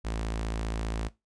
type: tone with notch filter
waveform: sawtooth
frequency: 55 Hz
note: A1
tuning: in tune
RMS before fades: -32 dBFS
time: 0.04-1.09 s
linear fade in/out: 20 ms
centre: 130 Hz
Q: 2
effects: noise-tail reverb RT60 0.2 s tail -18 dB re dry + resampled to 22050 Hz